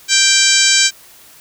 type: harmonic tone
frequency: 784 Hz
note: G5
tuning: in tune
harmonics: 2 / 3 / 4 / 5 / 6 / 7 / 8 / 9 / 10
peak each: -18 / -18 / -18 / -18 / -18 / -18 / -18 / -18 / -18 dBFS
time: 0.08-0.91 s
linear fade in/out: 50 ms
effects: white hiss -43 dBFS RMS until 1.4 s